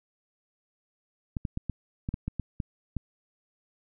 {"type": "clicks", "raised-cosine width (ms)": 5, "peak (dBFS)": -18, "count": 10, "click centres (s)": [1.368, 1.452, 1.574, 1.697, 2.089, 2.141, 2.28, 2.397, 2.602, 2.967], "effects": []}